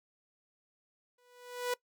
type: tone with exponential growth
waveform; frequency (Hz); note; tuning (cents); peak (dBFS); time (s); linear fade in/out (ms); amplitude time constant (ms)
sawtooth; 491.8; B4; -7; -25; 1.18-1.74; 5; 120
effects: noise-tail reverb RT60 0.1 s tail -21 dB re dry